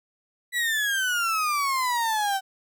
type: exponential sweep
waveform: 35% pulse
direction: down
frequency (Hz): 1975.5 to 761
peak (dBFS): -21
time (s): 0.52-2.41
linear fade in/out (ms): 50
effects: none